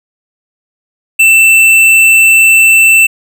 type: tone with hard clipping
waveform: triangle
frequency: 2669 Hz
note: E7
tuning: 21 cents sharp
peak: -4 dBFS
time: 1.19-3.07 s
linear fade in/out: 10 ms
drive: 15 dB
effects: none